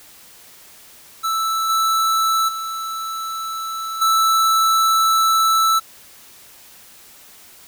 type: tone with level steps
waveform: square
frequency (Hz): 1318.5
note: E6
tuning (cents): 0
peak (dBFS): -19 / -16 / -25 / -14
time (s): 1.23-5.8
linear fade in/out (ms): 20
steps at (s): 1.69 / 2.48 / 4.01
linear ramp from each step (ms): 10
effects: white hiss -45 dBFS RMS until 7.67 s